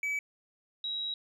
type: tone pair in turn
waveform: triangle / sine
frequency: 2289 / 3850 Hz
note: D7 / B7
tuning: -45 / -45 cents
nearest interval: major sixth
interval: 900 cents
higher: second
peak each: -28 / -32 dBFS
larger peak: first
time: 0.03-0.19 / 0.84-1.14 s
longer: second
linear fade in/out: 2 ms
effects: none